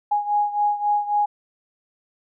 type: beating tone pair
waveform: sine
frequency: 827 / 830.7 Hz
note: G#5 / G#5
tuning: -8 / 0 cents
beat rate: 3.7 Hz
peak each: -20 / -24 dBFS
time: 0.11-1.26 s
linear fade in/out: 10 ms
effects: none